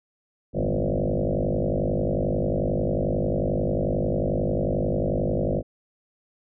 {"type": "tone with frequency modulation", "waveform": "sine", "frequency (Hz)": 198, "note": "G3", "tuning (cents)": 18, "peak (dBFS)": -21, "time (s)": [0.53, 5.63], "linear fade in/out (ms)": 50, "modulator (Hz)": 51.2, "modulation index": 8, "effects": []}